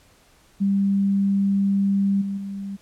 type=tone with level steps; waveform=sine; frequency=197.6 Hz; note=G3; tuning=14 cents sharp; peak=-17 / -24 / -28 dBFS; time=0.6-2.77 s; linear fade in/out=20 ms; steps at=2.21 / 2.37 s; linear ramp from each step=10 ms; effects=pink hiss -56 dBFS RMS until 2.81 s + low-pass 12000 Hz 12 dB/octave